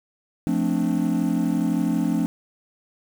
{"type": "chord", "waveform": "triangle", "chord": "D minor seventh", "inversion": "first", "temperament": "equal", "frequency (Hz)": [174.61, 220, 261.6, 293.7], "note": ["F3", "A3", "C4", "D4"], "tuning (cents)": [0, 0, 0, 0], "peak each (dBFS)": -23, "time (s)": [0.47, 2.26], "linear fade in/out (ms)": 0, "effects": ["tanh soft clip ceiling -8 dBFS", "7-bit"]}